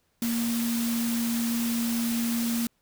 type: tone in noise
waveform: sine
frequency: 233.1 Hz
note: A#3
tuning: in tune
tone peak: -25 dBFS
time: 0.22-2.67 s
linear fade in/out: 2 ms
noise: white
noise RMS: -34 dBFS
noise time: 0.22-2.67 s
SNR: +6 dB
effects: pink hiss -71 dBFS RMS until 2.81 s